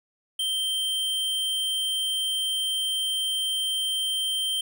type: tone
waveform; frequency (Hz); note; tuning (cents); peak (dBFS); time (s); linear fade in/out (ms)
square; 3136; G7; 0; -25; 0.39-4.61; 5
effects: none